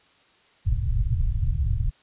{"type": "low-pass noise", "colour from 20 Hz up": "pink", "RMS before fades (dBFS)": -23, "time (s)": [0.65, 1.91], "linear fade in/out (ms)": 20, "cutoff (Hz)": 130, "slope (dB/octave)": 48, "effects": ["white hiss -59 dBFS RMS until 2.02 s", "resampled to 8000 Hz"]}